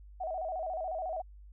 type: tone with vibrato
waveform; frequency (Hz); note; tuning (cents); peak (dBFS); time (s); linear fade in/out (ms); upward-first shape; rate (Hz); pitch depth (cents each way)
sine; 690; F5; -21; -33; 0.2-1.22; 10; square; 14; 130
effects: added 50 Hz sine -49 dBFS peak until 1.52 s